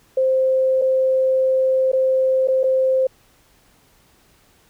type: tone with dropouts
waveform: sine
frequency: 523.3 Hz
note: C5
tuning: in tune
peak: -14 dBFS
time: 0.17-3.07 s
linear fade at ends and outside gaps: 5 ms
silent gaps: 0.816-0.819 / 1.918-1.931 / 2.475-2.483 / 2.633-2.639 s
effects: pink hiss -56 dBFS RMS until 4.69 s